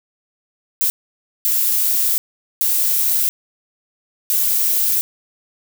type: noise bursts at uneven times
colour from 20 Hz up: violet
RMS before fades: -17 dBFS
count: 4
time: 0.81-0.9 / 1.45-2.18 / 2.61-3.29 / 4.3-5.01 s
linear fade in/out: 0 ms
effects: none